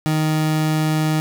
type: tone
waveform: 30% pulse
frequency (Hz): 155.56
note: D#3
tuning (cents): 0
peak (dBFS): -14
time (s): 0.06-1.2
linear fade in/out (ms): 0
effects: 8-bit

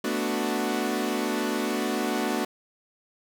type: chord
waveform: sawtooth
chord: B minor seventh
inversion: third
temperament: equal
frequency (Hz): 220 / 246.9 / 293.7 / 370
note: A3 / B3 / D4 / F#4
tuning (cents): 0 / 0 / 0 / 0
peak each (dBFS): -27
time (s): 0.04-2.45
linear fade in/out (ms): 5
effects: none

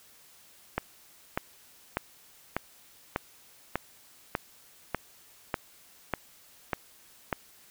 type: click train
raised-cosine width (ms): 0.5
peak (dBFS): -12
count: 12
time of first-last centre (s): 0.78-7.328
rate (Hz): 1.68
effects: white hiss -57 dBFS RMS until 7.7 s

